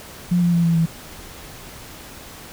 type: tone with pitch steps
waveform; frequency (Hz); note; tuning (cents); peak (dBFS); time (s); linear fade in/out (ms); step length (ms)
sine; 176.6 / 173.47 / 170.39 / 167.36 / 164.39; F3 / F3 / F3 / E3 / E3; +20 / -11 / -42 / +27 / -4; -14; 0.31-0.86; 10; 110
effects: pink hiss -39 dBFS RMS until 2.52 s